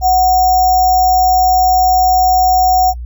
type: tone with sample-and-hold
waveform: sine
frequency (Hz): 740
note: F#5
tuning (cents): 0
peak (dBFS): -7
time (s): 0.01-2.94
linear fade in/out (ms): 50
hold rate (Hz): 6300
effects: noise-tail reverb RT60 0.1 s tail -25 dB re dry + added 60 Hz sine -22 dBFS peak until 3.05 s